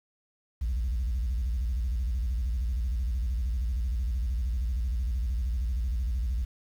sine tone with vibrato, 60 Hz, B1, 49 cents flat, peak -24 dBFS, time 0.61-6.45 s, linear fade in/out 10 ms, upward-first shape square, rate 13 Hz, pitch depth 200 cents each way, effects tanh soft clip ceiling -24 dBFS + 9-bit

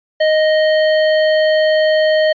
square tone, 622.3 Hz, D#5, in tune, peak -11 dBFS, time 0.2-2.33 s, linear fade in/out 10 ms, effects resampled to 11025 Hz

